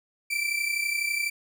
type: tone pair together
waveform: 40% pulse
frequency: 2317 / 2349 Hz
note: D7 / D7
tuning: -24 / 0 cents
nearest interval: unison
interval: 24 cents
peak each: -29 / -27 dBFS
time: 0.3-1.3 s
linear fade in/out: 10 ms
effects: none